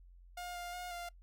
sawtooth tone with pitch steps, 711 / 703 / 716 / 697 Hz, F5 / F5 / F5 / F5, +31 / +11 / +43 / -4 cents, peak -38 dBFS, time 0.37-1.09 s, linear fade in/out 5 ms, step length 180 ms, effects noise-tail reverb RT60 0.1 s tail -22 dB re dry + added 44 Hz sine -55 dBFS peak until 1.22 s

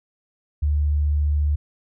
sine tone, 73.8 Hz, D2, 9 cents sharp, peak -17 dBFS, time 0.62-1.56 s, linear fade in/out 10 ms, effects none

